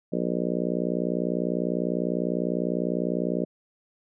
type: harmonic tone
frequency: 60 Hz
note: B1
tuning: 49 cents flat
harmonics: 3 / 4 / 5 / 6 / 7 / 8 / 9 / 10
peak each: -30 / -31 / -32 / -33 / -33 / -34 / -35 / -35 dBFS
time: 0.12-3.45 s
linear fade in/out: 10 ms
effects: none